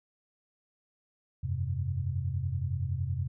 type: chord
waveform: sine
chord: F suspended second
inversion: none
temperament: equal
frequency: 87.31 / 98 / 130.81 Hz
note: F2 / G2 / C3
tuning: 0 / 0 / 0 cents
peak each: -33 / -34 / -33 dBFS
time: 1.43-3.28 s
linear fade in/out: 10 ms
effects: none